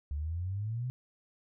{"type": "exponential sweep", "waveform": "sine", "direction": "up", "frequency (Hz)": [70, 129.1], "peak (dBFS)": -32, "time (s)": [0.11, 0.9], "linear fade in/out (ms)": 0, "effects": []}